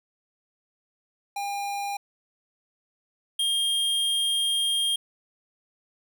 square tone pair in turn, 805 / 3220 Hz, G5 / G7, +46 / +46 cents, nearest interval 2 octaves, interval 2400 cents, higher second, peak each -29 / -23 dBFS, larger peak second, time 1.36-1.97 / 3.39-4.96 s, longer second, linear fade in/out 5 ms, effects none

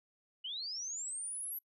sine linear sweep, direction up, 2866 to 11840 Hz, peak -38 dBFS, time 0.44-1.59 s, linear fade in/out 10 ms, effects noise-tail reverb RT60 0.1 s tail -24 dB re dry

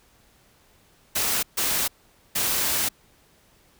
white noise bursts at uneven times, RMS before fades -24 dBFS, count 3, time 1.15-1.43 / 1.57-1.88 / 2.35-2.89 s, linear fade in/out 10 ms, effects pink hiss -59 dBFS RMS until 3.79 s

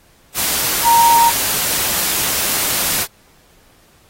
sine tone in noise, 932.3 Hz, A#5, in tune, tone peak -8 dBFS, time 0.83-1.32 s, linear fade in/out 50 ms, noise white, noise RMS -18 dBFS, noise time 0.34-3.07 s, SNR +7 dB, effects pink hiss -52 dBFS RMS until 4.09 s + AAC 48 kbps

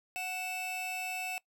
45% pulse tone pair together, 740 / 2637 Hz, F#5 / E7, 0 / 0 cents, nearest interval octave + minor seventh, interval 2200 cents, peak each -39 / -37 dBFS, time 0.16-1.38 s, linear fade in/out 0 ms, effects noise-tail reverb RT60 0.1 s tail -22 dB re dry

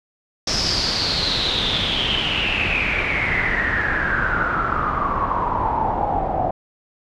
pink noise with low-pass filter sweep, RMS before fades -21 dBFS, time 0.47-6.51 s, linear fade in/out 5 ms, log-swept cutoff 5400 to 710 Hz, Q 9.1, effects none

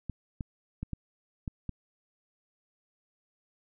clicks, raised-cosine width 5 ms, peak -22 dBFS, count 6, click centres 0.097 / 0.408 / 0.83 / 0.933 / 1.478 / 1.693 s, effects none

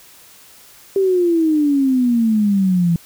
sine exponential sweep, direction down, 395 to 166.2 Hz, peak -12 dBFS, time 0.96-2.96 s, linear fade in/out 2 ms, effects white hiss -45 dBFS RMS until 3.05 s

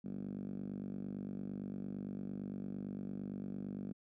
5% pulse tone with band-pass filter, 48.82 Hz, G1, 6 cents flat, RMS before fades -43 dBFS, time 0.04-3.93 s, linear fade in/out 10 ms, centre 210 Hz, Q 4.1, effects none

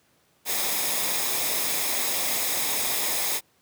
white noise with comb filter, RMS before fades -26 dBFS, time 0.45-3.41 s, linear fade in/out 50 ms, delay 0.68 ms, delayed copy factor -0.5, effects pink hiss -64 dBFS RMS until 3.61 s + high-pass 100 Hz 12 dB/octave

